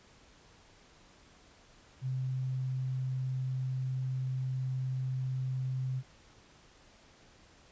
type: tone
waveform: sine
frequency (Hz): 129.9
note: C3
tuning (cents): -12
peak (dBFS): -31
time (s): 2.01-6.03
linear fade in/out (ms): 50
effects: pink hiss -60 dBFS RMS until 7.71 s + resampled to 16000 Hz